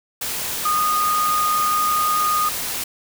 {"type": "tone in noise", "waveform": "sine", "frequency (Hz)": 1232, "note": "D#6", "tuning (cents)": -17, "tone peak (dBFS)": -17, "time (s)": [0.65, 2.49], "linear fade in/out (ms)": 5, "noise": "white", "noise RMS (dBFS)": -26, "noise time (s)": [0.21, 2.84], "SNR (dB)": 6, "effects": []}